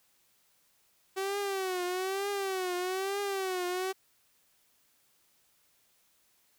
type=tone with vibrato; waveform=sawtooth; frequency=380 Hz; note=F#4; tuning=46 cents sharp; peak=-27 dBFS; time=1.16-3.93 s; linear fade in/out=20 ms; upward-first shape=triangle; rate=1.1 Hz; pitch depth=120 cents each way; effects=white hiss -69 dBFS RMS until 6.58 s